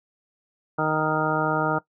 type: harmonic tone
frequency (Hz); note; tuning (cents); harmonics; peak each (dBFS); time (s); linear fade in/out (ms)
155.56; D#3; 0; 1 / 2 / 3 / 4 / 5 / 6 / 8 / 9; -29 / -29 / -29 / -29 / -29 / -29 / -29 / -29; 0.78-1.79; 10
effects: noise-tail reverb RT60 0.1 s tail -18 dB re dry